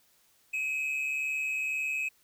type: tone pair together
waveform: triangle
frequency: 2417 / 2559 Hz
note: D7 / D#7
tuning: +49 / +48 cents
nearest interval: minor second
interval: 99 cents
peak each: -37 / -28 dBFS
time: 0.53-2.09 s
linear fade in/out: 10 ms
effects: white hiss -66 dBFS RMS until 2.23 s